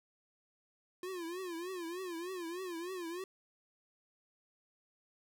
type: tone with vibrato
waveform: square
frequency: 352.8 Hz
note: F4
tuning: 18 cents sharp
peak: -40 dBFS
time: 1.03-3.24 s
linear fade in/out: 2 ms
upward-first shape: triangle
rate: 3.3 Hz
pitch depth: 150 cents each way
effects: none